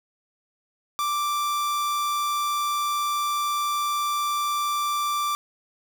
45% pulse tone, 1174.7 Hz, D6, in tune, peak -23 dBFS, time 0.99-5.35 s, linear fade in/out 0 ms, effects 9-bit

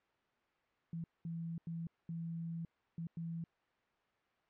sine tone bursts at uneven times, 166.3 Hz, E3, 16 cents sharp, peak -39 dBFS, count 6, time 0.93-1.04 / 1.25-1.58 / 1.67-1.87 / 2.09-2.65 / 2.98-3.07 / 3.17-3.44 s, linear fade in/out 2 ms, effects white hiss -75 dBFS RMS until 4.49 s + low-pass 2000 Hz 12 dB/octave

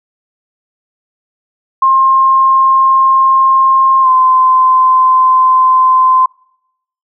sine tone with pitch glide, 1063 to 1033.9 Hz, C6 to C6, +27 to -21 cents, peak -5 dBFS, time 1.82-6.26 s, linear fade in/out 5 ms, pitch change -48 cents, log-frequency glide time 4.02-4.08 s, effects noise-tail reverb RT60 0.8 s tail -26 dB re dry

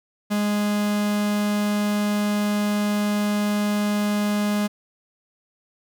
45% pulse tone, 207.4 Hz, G#3, 2 cents flat, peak -20 dBFS, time 0.3-4.68 s, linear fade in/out 20 ms, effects none

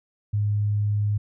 sine tone, 103.83 Hz, G#2, in tune, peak -20 dBFS, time 0.33-1.18 s, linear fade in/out 10 ms, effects none

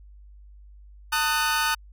sawtooth chord, D# diminished, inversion second, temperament just, 896 / 1244.5 / 1493.4 Hz, A5 / D#6 / F#6, +31 / 0 / +16 cents, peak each -23 / -23 / -22 dBFS, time 1.12-1.75 s, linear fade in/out 10 ms, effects added 50 Hz sine -45 dBFS peak until 1.92 s

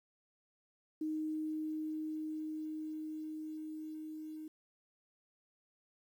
sine tone with level ramp, 310.9 Hz, D#4, 1 cent flat, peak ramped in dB -34 to -43 dBFS, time 1.01-4.48 s, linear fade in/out 5 ms, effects 11-bit

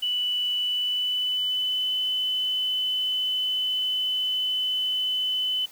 sine tone with pitch glide, 2968 to 3018 Hz, F#7 to F#7, +5 to +34 cents, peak -23 dBFS, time 0.02-5.66 s, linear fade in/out 10 ms, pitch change +29 cents, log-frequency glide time 0.58-1.92 s, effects white hiss -50 dBFS RMS until 5.71 s

